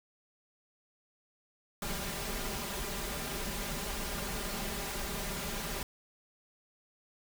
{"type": "noise with comb filter", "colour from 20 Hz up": "pink", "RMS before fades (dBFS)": -37, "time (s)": [1.82, 5.83], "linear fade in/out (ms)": 2, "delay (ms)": 5, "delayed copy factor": 0.7, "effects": []}